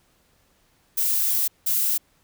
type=noise bursts at uneven times; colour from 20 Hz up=violet; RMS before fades=-22 dBFS; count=2; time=0.97-1.48 / 1.66-1.98 s; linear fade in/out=10 ms; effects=pink hiss -63 dBFS RMS until 2.23 s